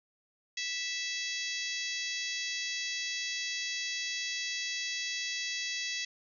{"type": "harmonic tone with a mistuned harmonic", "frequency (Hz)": 657, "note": "E5", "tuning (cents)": -6, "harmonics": [3, 4, 5, 6, 7, 8, 9, 10], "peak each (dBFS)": [-39, -40, -41, -42, -42, -43, -44, -44], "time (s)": [0.57, 6.05], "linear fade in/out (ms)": 5, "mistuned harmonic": 5, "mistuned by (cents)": 23, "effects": []}